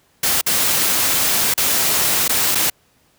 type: noise with dropouts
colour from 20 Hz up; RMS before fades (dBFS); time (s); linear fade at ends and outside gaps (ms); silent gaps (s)
white; -17; 0.23-2.7; 5; 0.413-0.463 / 1.54-1.576 / 2.28-2.292 / 2.549-2.553
effects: pink hiss -58 dBFS RMS until 3.18 s + high-pass 60 Hz 12 dB/octave